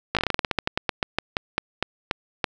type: slowing click train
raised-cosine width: 0.3 ms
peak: -5 dBFS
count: 22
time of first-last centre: 0.15-2.442 s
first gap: 17 ms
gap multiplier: 1.16
effects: none